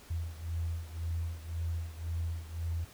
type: beating tone pair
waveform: sine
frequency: 82.6 / 84.5 Hz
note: E2 / E2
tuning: +4 / +43 cents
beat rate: 1.9 Hz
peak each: -35 / -38 dBFS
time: 0.1-2.85 s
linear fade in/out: 10 ms
effects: pink hiss -55 dBFS RMS until 2.93 s